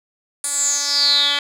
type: tone with band-pass filter sweep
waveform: 10% pulse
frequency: 286.1 Hz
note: D4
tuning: 45 cents flat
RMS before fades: -18 dBFS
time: 0.44-1.39 s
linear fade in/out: 2 ms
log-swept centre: 9200 to 3000 Hz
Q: 9.5
effects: none